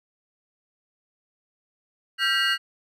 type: tone cluster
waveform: triangle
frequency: 1361 / 1577 / 1940 / 2854 / 4370 Hz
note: F6 / G6 / B6 / F7 / C#8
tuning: -45 / +10 / -31 / +37 / -26 cents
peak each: -28 / -23 / -27 / -23 / -28 dBFS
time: 2.18-2.58 s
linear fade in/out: 50 ms
effects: resampled to 32000 Hz